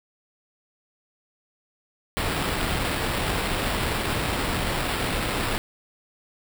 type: noise with sample-and-hold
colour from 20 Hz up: pink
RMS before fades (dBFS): -26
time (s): 2.17-5.58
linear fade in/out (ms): 0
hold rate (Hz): 6300
effects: none